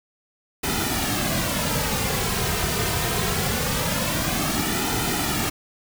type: noise with flanger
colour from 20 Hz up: pink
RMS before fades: -24 dBFS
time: 0.63-5.5 s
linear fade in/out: 10 ms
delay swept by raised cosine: 1.8 to 3.6 ms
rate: 0.23 Hz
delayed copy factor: -0.65
effects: none